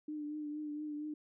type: tone with vibrato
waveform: sine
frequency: 299.7 Hz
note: D4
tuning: 35 cents sharp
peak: -38 dBFS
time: 0.08-1.14 s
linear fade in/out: 5 ms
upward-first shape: triangle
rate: 4.3 Hz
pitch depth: 35 cents each way
effects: none